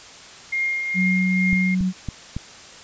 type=tone with tremolo; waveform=sine; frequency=2128 Hz; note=C7; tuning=29 cents sharp; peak=-19 dBFS; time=0.52-1.75 s; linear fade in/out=10 ms; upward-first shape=triangle; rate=2.3 Hz; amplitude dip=45%
type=tone; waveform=sine; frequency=185 Hz; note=F#3; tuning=in tune; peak=-18 dBFS; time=0.94-1.93 s; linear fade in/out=50 ms
type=click train; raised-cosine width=5 ms; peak=-14 dBFS; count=4; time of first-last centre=1.53-2.366 s; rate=3.59 Hz
effects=white hiss -42 dBFS RMS until 2.83 s + resampled to 16000 Hz